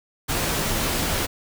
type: noise with comb filter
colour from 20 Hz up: pink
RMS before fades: -24 dBFS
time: 0.28-1.27 s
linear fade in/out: 20 ms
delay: 16 ms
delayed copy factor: -0.5
effects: none